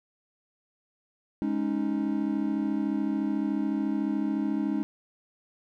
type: chord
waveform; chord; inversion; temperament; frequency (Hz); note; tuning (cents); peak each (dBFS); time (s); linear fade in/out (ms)
triangle; Ab suspended fourth; none; equal; 207.7 / 277.2 / 311.1; Ab3 / Db4 / Eb4; 0 / 0 / 0; -28; 1.42-4.83; 0
effects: none